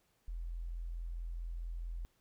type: tone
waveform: sine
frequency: 42.29 Hz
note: E1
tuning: 45 cents sharp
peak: -38 dBFS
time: 0.28-2.05 s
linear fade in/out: 0 ms
effects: pink hiss -75 dBFS RMS until 2.2 s